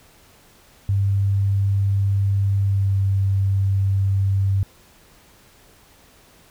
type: tone with pitch glide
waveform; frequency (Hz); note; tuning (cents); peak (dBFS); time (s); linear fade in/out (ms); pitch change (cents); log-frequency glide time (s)
sine; 98.9 to 97.59; G2 to G2; +16 to -7; -16; 0.89-4.63; 0; -23; 2.64-2.96
effects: pink hiss -52 dBFS RMS until 6.5 s